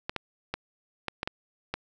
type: clicks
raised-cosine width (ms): 0.3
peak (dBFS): -14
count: 7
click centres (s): 0.095 / 0.163 / 0.54 / 1.083 / 1.231 / 1.275 / 1.74
effects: none